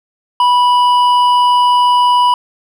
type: tone with hard clipping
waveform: sine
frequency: 983 Hz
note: B5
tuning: 8 cents flat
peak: -9 dBFS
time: 0.4-2.34 s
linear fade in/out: 2 ms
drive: 7 dB
effects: none